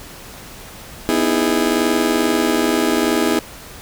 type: chord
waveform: 35% pulse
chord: E major seventh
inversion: second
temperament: just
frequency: 247.2 / 309 / 329.6 / 412 Hz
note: B3 / D#4 / E4 / G#4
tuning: +2 / -12 / 0 / -14 cents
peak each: -19 dBFS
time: 1.09-3.39 s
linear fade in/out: 0 ms
effects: pink hiss -37 dBFS RMS until 3.81 s